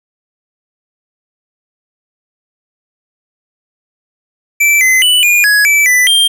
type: tone with pitch steps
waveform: square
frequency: 2329 / 2044 / 2973 / 2429 / 1674 / 2314 / 1990 / 3184 Hz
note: D7 / C7 / F#7 / D#7 / G#6 / D7 / B6 / G7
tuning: -15 / -41 / +8 / -42 / +13 / -26 / +13 / +26 cents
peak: -7 dBFS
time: 4.6-6.28 s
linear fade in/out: 10 ms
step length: 210 ms
effects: none